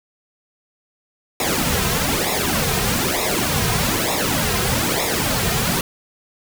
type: noise with flanger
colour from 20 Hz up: pink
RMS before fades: -20 dBFS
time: 1.4-5.81 s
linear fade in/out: 2 ms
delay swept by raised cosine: 0.65 to 3.55 ms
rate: 1.1 Hz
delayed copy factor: -0.8
effects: none